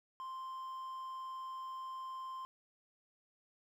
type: tone with quantisation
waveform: triangle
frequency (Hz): 1046.5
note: C6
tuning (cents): 0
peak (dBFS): -40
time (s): 0.2-2.45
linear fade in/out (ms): 0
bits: 11
effects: none